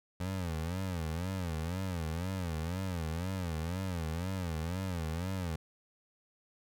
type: tone with vibrato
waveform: 25% pulse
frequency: 86.9 Hz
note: F2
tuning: 8 cents flat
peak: -30 dBFS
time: 0.2-5.56 s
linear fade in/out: 5 ms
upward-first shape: sine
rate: 2 Hz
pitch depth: 170 cents each way
effects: none